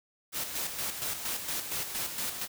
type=noise with tremolo; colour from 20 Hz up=white; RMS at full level=-33 dBFS; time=0.32-2.48 s; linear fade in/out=50 ms; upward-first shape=square; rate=4.3 Hz; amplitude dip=50%; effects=none